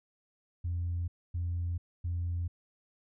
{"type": "tone bursts", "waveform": "sine", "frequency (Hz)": 86.5, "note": "F2", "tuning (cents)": -16, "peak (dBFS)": -29, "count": 3, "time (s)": [0.64, 2.48], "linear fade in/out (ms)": 10, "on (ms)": 440, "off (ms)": 260, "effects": ["tanh soft clip ceiling -27 dBFS"]}